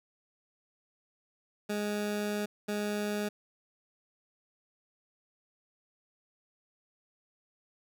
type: tone bursts at uneven times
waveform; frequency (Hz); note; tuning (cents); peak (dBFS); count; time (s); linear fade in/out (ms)
20% pulse; 207.7; G#3; 0; -26; 2; 1.69-2.46 / 2.68-3.29; 10
effects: none